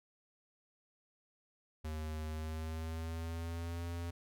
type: tone with pitch glide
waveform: square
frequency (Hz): 77.9 to 85.44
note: D#2 to F2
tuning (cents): +3 to -37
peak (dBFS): -39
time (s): 1.84-4.11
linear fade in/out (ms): 10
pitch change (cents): +160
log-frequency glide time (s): 2.28-3.86
effects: none